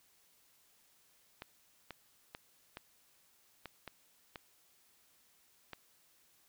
clicks, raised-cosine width 0.3 ms, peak -28 dBFS, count 8, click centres 1.421 / 1.907 / 2.349 / 2.771 / 3.657 / 3.877 / 4.358 / 5.733 s, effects white hiss -69 dBFS RMS until 6.48 s

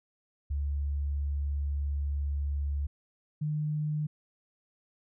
sine tone pair in turn, 71.4 / 151.29 Hz, D2 / D#3, -48 / -48 cents, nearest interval octave + minor second, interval 1300 cents, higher second, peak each -28 dBFS, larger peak neither, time 0.5-2.87 / 3.41-4.07 s, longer first, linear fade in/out 10 ms, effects none

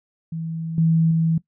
sine tone with level steps, 163 Hz, E3, 19 cents flat, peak -25 / -14 / -16 dBFS, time 0.32-1.38 s, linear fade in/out 5 ms, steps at 0.78 / 1.11 s, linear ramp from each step 2 ms, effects noise-tail reverb RT60 0.1 s tail -19 dB re dry

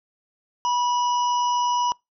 harmonic tone with a mistuned harmonic, 976 Hz, B5, 21 cents flat, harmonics 1 / 3 / 5 / 6, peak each -20 / -33 / -38 / -37 dBFS, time 0.65-1.92 s, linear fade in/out 0 ms, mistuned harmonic 5, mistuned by +85 cents, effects noise-tail reverb RT60 0.2 s tail -26 dB re dry

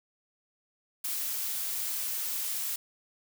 blue noise, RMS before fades -33 dBFS, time 1.04-2.76 s, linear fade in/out 5 ms, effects none

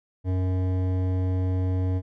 triangle tone with hard clipping, 92.5 Hz, F#2, in tune, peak -24 dBFS, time 0.24-2.02 s, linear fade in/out 50 ms, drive 17 dB, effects none

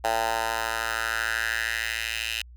10% pulse tone with high-pass filter sweep, 112.9 Hz, A2, 45 cents sharp, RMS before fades -28 dBFS, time 0.04-2.42 s, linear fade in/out 5 ms, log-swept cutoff 770 to 2700 Hz, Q 3.3, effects added 60 Hz sine -44 dBFS peak until 2.56 s

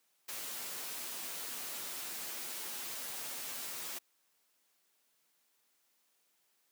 white noise with comb filter, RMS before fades -42 dBFS, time 0.28-3.99 s, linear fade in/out 10 ms, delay 9.9 ms, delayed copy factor -0.55, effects white hiss -75 dBFS RMS until 6.71 s + high-pass 200 Hz 12 dB/octave

